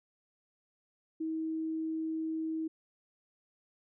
sine tone, 319.6 Hz, D#4, 47 cents sharp, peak -32 dBFS, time 1.2-2.68 s, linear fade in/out 10 ms, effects none

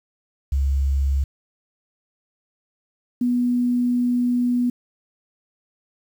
sine tone pair in turn, 68.7 / 244.8 Hz, C#2 / B3, -15 / -15 cents, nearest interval octave + minor seventh, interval 2200 cents, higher second, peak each -17 dBFS, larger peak neither, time 0.52-1.24 / 3.21-4.7 s, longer second, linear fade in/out 5 ms, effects 8-bit

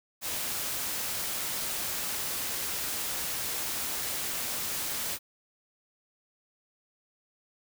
white noise, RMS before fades -33 dBFS, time 0.21-5.19 s, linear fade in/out 50 ms, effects none

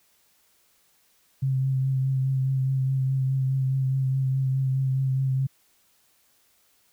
sine tone with vibrato, 132.8 Hz, C3, 26 cents sharp, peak -21 dBFS, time 1.42-5.47 s, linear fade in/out 10 ms, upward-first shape triangle, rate 4.8 Hz, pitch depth 26 cents each way, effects white hiss -64 dBFS RMS until 6.92 s

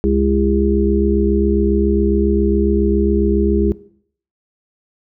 harmonic tone with a mistuned harmonic, 67.3 Hz, C2, 49 cents sharp, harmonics 1 / 3 / 5 / 6, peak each -18 / -18 / -18 / -18 dBFS, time 0.04-3.72 s, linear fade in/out 0 ms, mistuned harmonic 3, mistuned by +21 cents, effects noise-tail reverb RT60 0.6 s tail -18 dB re dry

